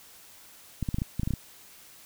clicks, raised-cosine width 5 ms, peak -16 dBFS, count 10, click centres 0.827 / 0.888 / 0.944 / 0.985 / 1.019 / 1.196 / 1.233 / 1.275 / 1.307 / 1.337 s, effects white hiss -52 dBFS RMS until 2.05 s

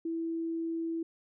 sine tone, 329.6 Hz, E4, in tune, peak -31 dBFS, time 0.05-1.03 s, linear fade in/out 5 ms, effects none

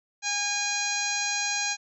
harmonic tone, 817 Hz, G#5, 29 cents flat, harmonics 1 / 2 / 3 / 4 / 5 / 6 / 7 / 8 / 9, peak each -35 / -34 / -32 / -41 / -33 / -39 / -36 / -31 / -41 dBFS, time 0.22-1.77 s, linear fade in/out 50 ms, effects none

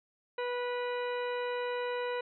harmonic tone, 490 Hz, B4, 14 cents flat, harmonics 1 / 2 / 3 / 4 / 5 / 6 / 8, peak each -33 / -39 / -43 / -45 / -47 / -49 / -51 dBFS, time 0.38-2.21 s, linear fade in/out 5 ms, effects none

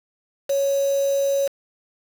sine tone with quantisation, 554.4 Hz, C#5, in tune, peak -18 dBFS, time 0.49-1.48 s, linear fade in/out 10 ms, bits 5, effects none

